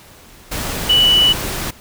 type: tone in noise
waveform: sine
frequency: 2960 Hz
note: F#7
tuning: in tune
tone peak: -9 dBFS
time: 0.89-1.33 s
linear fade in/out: 10 ms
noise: pink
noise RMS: -23 dBFS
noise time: 0.51-1.71 s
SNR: +11 dB
effects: pink hiss -43 dBFS RMS until 1.8 s